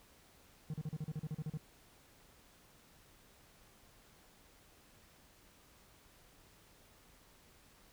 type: tone bursts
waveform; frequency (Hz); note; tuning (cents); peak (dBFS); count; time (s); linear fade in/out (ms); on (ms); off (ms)
triangle; 153.8; D#3; -20; -35; 12; 0.7-1.574; 2; 38; 38
effects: pink hiss -64 dBFS RMS until 7.92 s